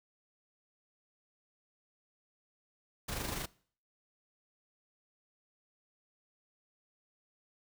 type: noise with amplitude modulation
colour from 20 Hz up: pink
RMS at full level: -36 dBFS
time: 3.08-3.46 s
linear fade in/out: 10 ms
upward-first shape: sine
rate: 24.9 Hz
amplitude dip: 50%
effects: noise-tail reverb RT60 0.5 s tail -22 dB re dry